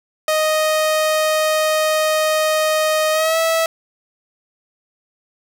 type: tone with pitch glide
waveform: sawtooth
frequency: 622.3 to 652.5 Hz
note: D#5 to E5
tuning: 0 to -18 cents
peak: -11 dBFS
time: 0.28-3.66 s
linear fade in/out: 2 ms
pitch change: +82 cents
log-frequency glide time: 3.12-3.38 s
effects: none

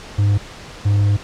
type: tone pair in turn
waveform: triangle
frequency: 101.8 / 101.8 Hz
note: G#2 / G#2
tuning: -34 / -34 cents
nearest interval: unison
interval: 0 cents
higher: neither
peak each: -10 dBFS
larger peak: neither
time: 0.18-0.38 / 0.85-1.17 s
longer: second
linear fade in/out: 10 ms
effects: pink hiss -36 dBFS RMS until 1.23 s + low-pass 6000 Hz 12 dB/octave

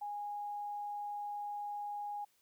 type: tone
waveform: sine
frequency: 824 Hz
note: G#5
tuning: 14 cents flat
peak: -38 dBFS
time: 0.01-2.25 s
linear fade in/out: 10 ms
effects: white hiss -73 dBFS RMS until 2.41 s

